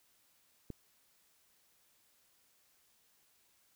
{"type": "click", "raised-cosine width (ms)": 3, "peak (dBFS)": -29, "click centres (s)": 0.703, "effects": ["white hiss -71 dBFS RMS until 3.75 s"]}